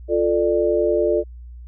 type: chord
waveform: sine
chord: D minor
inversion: first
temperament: equal with one note detuned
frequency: 349.2 / 440 / 592.4 Hz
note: F4 / A4 / D5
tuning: 0 / 0 / +15 cents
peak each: -20 dBFS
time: 0.08-1.24 s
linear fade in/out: 50 ms
effects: added 60 Hz sine -35 dBFS peak until 1.67 s